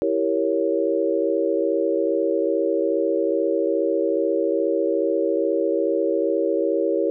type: chord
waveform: sine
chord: E diminished seventh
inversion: none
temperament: equal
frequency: 329.6 / 392 / 466.2 / 554.4 Hz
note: E4 / G4 / Bb4 / Db5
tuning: 0 / 0 / 0 / 0 cents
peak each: -24 dBFS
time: 0.02-7.1 s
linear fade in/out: 0 ms
effects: none